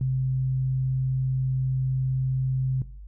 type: tone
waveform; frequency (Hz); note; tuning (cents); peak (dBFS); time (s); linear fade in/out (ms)
sine; 130.81; C3; 0; -22; 0.01-2.82; 2
effects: noise-tail reverb RT60 0.4 s tail -17 dB re dry + added 50 Hz sine -39 dBFS peak until 3.07 s